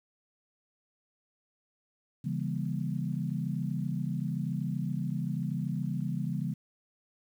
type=chord; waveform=sine; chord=C# diminished seventh; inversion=none; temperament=just; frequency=138.59 / 166.31 / 199.57 / 239.5 Hz; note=C#3 / E3 / G3 / Bb3; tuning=0 / +16 / +31 / +47 cents; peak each=-34 / -34 / -36 / -39 dBFS; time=2.24-6.54 s; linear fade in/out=10 ms; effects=10-bit